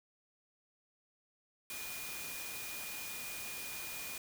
sine tone in noise, 2441 Hz, D#7, 34 cents flat, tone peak -47 dBFS, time 1.7-4.18 s, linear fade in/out 2 ms, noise white, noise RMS -44 dBFS, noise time 1.7-4.18 s, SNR -6 dB, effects none

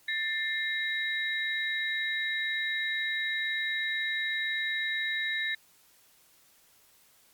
sine tone cluster, 1778 / 2110 / 3829 Hz, A6 / C7 / A#7, +18 / +14 / +46 cents, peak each -31 / -34 / -35 dBFS, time 0.08-5.55 s, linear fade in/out 5 ms, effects white hiss -62 dBFS RMS until 7.33 s + Opus 48 kbps

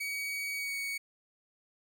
40% pulse tone with pitch glide, 2257 to 2235 Hz, C#7 to C#7, +31 to +14 cents, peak -33 dBFS, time 0-0.98 s, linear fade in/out 10 ms, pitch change -17 cents, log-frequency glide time 0.56-0.76 s, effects none

